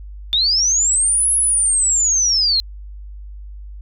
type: linear two-way sweep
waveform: sine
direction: up then down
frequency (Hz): 3520 to 10680 to 4083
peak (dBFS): -13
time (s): 0.33-2.6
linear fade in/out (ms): 0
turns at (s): 1.32
effects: added 50 Hz sine -31 dBFS peak until 3.81 s